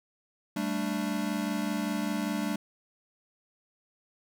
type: chord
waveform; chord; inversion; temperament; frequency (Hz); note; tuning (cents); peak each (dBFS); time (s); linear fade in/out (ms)
square; G suspended second; none; equal with one note detuned; 196 / 221.1 / 293.7; G3 / A3 / D4; 0 / +9 / 0; -34; 0.56-2.56; 5
effects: none